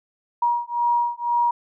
sine beating tone pair, 952 / 954 Hz, A#5 / A#5, +36 / +40 cents, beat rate 2 Hz, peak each -22 dBFS, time 0.42-1.51 s, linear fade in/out 5 ms, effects none

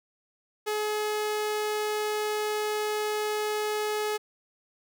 sawtooth tone, 424 Hz, G#4, 36 cents sharp, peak -23 dBFS, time 0.66-4.18 s, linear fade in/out 20 ms, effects none

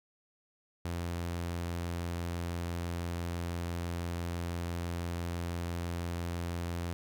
sawtooth tone, 86 Hz, F2, 26 cents flat, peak -30 dBFS, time 0.85-6.93 s, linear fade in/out 0 ms, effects none

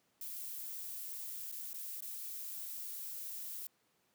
violet noise with dropouts, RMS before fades -44 dBFS, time 0.21-3.67 s, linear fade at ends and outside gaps 2 ms, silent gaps 1.516-1.523 / 1.732-1.742 / 2.007-2.022 s, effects pink hiss -75 dBFS RMS until 4.14 s + high-pass 150 Hz 12 dB/octave

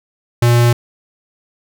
square tone, 119.5 Hz, A#2, 43 cents sharp, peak -9 dBFS, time 0.42-0.73 s, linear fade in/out 5 ms, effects none

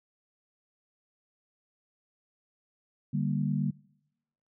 sine chord, G minor, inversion second, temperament just, 147 / 196 / 235.2 Hz, D3 / G3 / Bb3, +2 / 0 / +16 cents, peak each -29 / -31 / -33 dBFS, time 3.13-3.71 s, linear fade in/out 10 ms, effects noise-tail reverb RT60 0.9 s tail -25 dB re dry

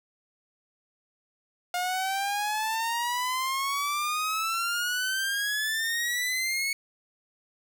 sawtooth exponential sweep, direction up, 710 to 2217 Hz, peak -23 dBFS, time 1.74-6.73 s, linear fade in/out 2 ms, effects none

